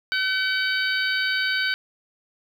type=harmonic tone; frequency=760 Hz; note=F#5; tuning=46 cents sharp; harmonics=2 / 3 / 4 / 5 / 6; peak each=-23 / -30 / -30 / -32 / -30 dBFS; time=0.12-1.74 s; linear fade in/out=0 ms; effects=8-bit